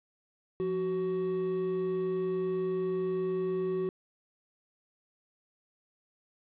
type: tone pair together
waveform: triangle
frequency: 174.7 / 374.2 Hz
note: F3 / F#4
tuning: +1 / +20 cents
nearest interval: octave + minor second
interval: 1319 cents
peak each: -35 / -27 dBFS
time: 0.6-3.89 s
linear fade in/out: 0 ms
effects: resampled to 8000 Hz + 10-bit